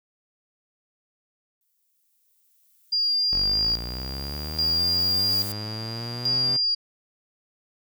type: noise with exponential growth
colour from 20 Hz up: violet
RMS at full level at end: -33 dBFS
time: 1.61-5.52 s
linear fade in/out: 1 ms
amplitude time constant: 850 ms
type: tone with tremolo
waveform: sine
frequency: 4801 Hz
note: D8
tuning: 37 cents sharp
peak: -20 dBFS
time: 2.92-6.75 s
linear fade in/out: 10 ms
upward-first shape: square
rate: 0.6 Hz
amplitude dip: 80%
type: linear sweep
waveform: sawtooth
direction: up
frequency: 46.21 to 130.81 Hz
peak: -28 dBFS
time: 3.32-6.57 s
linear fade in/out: 10 ms
effects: none